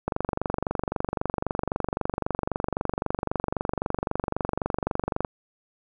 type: click train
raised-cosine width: 1 ms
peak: -11 dBFS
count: 124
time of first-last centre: 0.08-5.248 s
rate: 23.8 Hz
effects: none